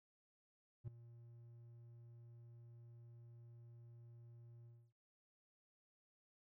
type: tone with ADSR envelope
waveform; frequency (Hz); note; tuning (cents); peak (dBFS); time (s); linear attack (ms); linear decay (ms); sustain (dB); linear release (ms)
triangle; 117.7; A#2; +17; -39; 0.84-4.93; 37; 5; -16; 270
effects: none